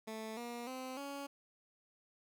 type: tone with pitch steps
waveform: 15% pulse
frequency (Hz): 220 / 238.5 / 258.6 / 280.4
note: A3 / A#3 / C4 / C#4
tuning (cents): 0 / +40 / -20 / +20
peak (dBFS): -36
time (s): 0.07-1.27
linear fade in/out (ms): 10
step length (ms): 300
effects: none

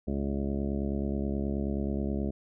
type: harmonic tone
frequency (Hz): 69.4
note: C#2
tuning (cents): +3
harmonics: 1 / 2 / 3 / 4 / 5 / 6 / 8 / 9 / 10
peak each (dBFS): -33 / -39 / -32 / -38 / -38 / -40 / -44 / -44 / -51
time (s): 0.07-2.31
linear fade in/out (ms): 10
effects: none

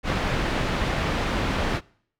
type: low-pass noise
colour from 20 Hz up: pink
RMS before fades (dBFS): -25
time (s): 0.03-1.81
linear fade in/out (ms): 50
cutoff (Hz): 3000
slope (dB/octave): 12
effects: noise-tail reverb RT60 0.6 s tail -24 dB re dry

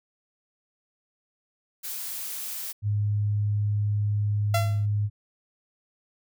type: noise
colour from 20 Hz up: blue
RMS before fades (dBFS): -34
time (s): 1.83-2.73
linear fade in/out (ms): 20
type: tone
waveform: sine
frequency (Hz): 103.83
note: G#2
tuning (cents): 0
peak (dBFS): -22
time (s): 2.82-5.1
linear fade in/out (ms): 50
type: tone with exponential decay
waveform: sawtooth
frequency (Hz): 680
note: F5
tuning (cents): -46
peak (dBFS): -17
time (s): 4.54-4.86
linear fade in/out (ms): 5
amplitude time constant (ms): 69
effects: none

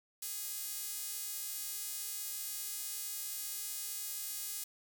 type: tone with high-pass filter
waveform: sawtooth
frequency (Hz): 415.3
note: G#4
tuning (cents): 0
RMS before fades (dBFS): -41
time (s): 0.22-4.64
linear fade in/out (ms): 5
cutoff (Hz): 8000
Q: 0.61
effects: none

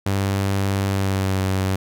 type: tone with pitch glide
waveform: sawtooth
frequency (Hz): 98.1 to 95.2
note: G2 to F#2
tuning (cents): +2 to +50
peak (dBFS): -15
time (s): 0.06-1.76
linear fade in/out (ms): 5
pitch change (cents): -52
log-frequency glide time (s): 0.85-1.4
effects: none

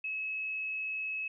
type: tone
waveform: sine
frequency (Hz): 2578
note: E7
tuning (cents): -39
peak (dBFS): -33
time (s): 0.04-1.28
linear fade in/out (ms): 5
effects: none

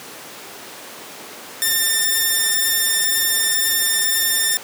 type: tone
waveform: 5% pulse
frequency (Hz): 1798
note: A6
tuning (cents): +37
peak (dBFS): -5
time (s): 1.62-4.57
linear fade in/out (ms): 0
effects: pink hiss -35 dBFS RMS until 4.63 s + high-pass 300 Hz 12 dB/octave

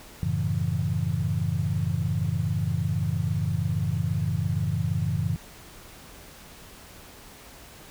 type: chord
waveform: sine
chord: F# minor seventh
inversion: none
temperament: equal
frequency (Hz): 92.5 / 110 / 138.59 / 164.81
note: F#2 / A2 / C#3 / E3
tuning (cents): 0 / 0 / 0 / 0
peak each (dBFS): -29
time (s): 0.23-5.36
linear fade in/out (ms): 0
effects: pink hiss -47 dBFS RMS until 7.9 s

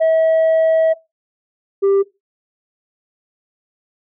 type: tone pair in turn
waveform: sine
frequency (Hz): 645 / 394.3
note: E5 / G4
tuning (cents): -38 / +10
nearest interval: major sixth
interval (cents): 852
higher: first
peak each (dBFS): -8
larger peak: neither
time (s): 0-0.94 / 1.82-2.03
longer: first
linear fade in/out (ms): 20
effects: noise-tail reverb RT60 0.2 s tail -19 dB re dry + tanh soft clip ceiling -10 dBFS

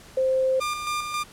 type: tone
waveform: sine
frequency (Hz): 523.3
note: C5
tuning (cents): 0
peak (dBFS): -19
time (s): 0.17-0.6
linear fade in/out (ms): 5
type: tone with tremolo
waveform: sawtooth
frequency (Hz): 1200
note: D6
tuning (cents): +37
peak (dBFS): -21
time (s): 0.6-1.24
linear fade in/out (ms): 20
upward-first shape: square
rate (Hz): 3.7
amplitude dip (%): 45
effects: pink hiss -48 dBFS RMS until 1.32 s + low-pass 11000 Hz 12 dB/octave

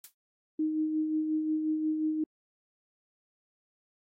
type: noise with exponential decay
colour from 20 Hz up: blue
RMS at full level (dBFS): -40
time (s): 0.04-0.14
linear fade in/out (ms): 2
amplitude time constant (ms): 20
type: tone with tremolo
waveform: sine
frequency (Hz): 311.1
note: D#4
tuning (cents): 0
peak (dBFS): -25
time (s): 0.59-2.24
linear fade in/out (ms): 5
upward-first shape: sine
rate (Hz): 5.6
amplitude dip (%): 40
effects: AAC 48 kbps

